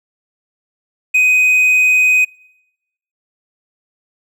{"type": "tone", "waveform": "triangle", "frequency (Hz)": 2505, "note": "D#7", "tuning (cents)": 11, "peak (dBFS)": -7, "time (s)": [1.14, 2.25], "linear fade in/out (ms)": 10, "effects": ["noise-tail reverb RT60 0.9 s tail -26 dB re dry"]}